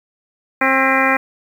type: harmonic tone with a mistuned harmonic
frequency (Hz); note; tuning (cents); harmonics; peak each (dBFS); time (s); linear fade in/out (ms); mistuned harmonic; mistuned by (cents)
266.4; C4; +31; 1 / 2 / 3 / 4 / 5 / 6 / 7 / 8 / 9; -21 / -21 / -21 / -21 / -21 / -21 / -21 / -21 / -21; 0.61-1.17; 5; 8; -76
effects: 7-bit